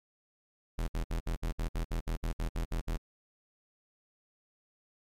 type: tone bursts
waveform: 45% pulse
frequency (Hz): 41.42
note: E1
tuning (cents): +9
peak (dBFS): -30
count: 14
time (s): 0.78-2.973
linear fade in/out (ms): 10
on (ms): 100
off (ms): 61
effects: MP3 64 kbps